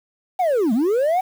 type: linear two-way sweep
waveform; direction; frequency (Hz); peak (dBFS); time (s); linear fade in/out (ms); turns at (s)
sine; down then up; 770 to 204.5 to 770; -13; 0.39-1.21; 10; 0.73
effects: tanh soft clip ceiling -15 dBFS + 7-bit